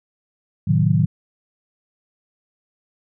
sine chord, A diminished seventh, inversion none, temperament equal, 110 / 130.81 / 155.56 / 185 Hz, A2 / C3 / Eb3 / Gb3, 0 / 0 / 0 / 0 cents, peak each -19 / -22 / -17 / -21 dBFS, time 0.67-1.06 s, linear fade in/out 10 ms, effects none

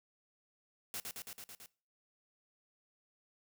white noise with echo, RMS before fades -41 dBFS, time 0.94-1 s, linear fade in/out 0 ms, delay 110 ms, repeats 6, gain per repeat -2 dB, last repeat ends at 1.66 s, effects noise-tail reverb RT60 0.4 s tail -22 dB re dry

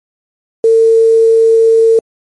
sine tone with quantisation, 451.6 Hz, A4, 45 cents sharp, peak -4 dBFS, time 0.64-1.99 s, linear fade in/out 2 ms, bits 5, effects MP3 48 kbps

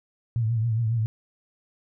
sine tone with vibrato, 113.7 Hz, A#2, 43 cents flat, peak -21 dBFS, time 0.36-1.06 s, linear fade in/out 0 ms, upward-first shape triangle, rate 7.3 Hz, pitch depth 95 cents each way, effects none

